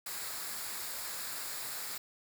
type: noise with comb filter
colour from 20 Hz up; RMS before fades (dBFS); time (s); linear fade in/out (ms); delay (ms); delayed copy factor
white; -40; 0.06-1.98; 5; 0.33; -0.5
effects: none